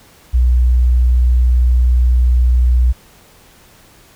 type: tone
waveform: sine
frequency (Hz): 61.4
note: B1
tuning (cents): -9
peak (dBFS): -8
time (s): 0.33-2.93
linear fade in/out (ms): 20
effects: pink hiss -46 dBFS RMS until 4.15 s